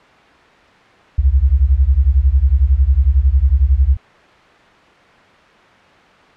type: beating tone pair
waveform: sine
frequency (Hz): 61.74 / 72.74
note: B1 / D2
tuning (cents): 0 / -16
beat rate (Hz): 11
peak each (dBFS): -12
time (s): 1.18-3.97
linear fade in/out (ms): 10
effects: white hiss -45 dBFS RMS until 6.36 s + low-pass 2000 Hz 12 dB/octave